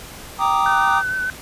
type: chord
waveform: triangle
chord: Eb major seventh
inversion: first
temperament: equal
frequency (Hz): 784 / 932.3 / 1174.7 / 1244.5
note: G5 / Bb5 / D6 / Eb6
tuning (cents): 0 / 0 / 0 / 0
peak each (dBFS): -19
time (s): 0.38-1.03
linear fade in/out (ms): 50
type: tone with vibrato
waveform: sine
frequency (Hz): 1514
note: F#6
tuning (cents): +39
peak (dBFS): -20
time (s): 0.66-1.3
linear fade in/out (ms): 0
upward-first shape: sine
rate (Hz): 6.6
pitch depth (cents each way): 21
effects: pink hiss -37 dBFS RMS until 1.41 s + resampled to 32000 Hz